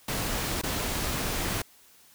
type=noise with dropouts; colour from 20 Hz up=pink; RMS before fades=-30 dBFS; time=0.08-1.62 s; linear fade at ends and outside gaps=5 ms; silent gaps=0.616-0.634 s; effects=white hiss -57 dBFS RMS until 2.14 s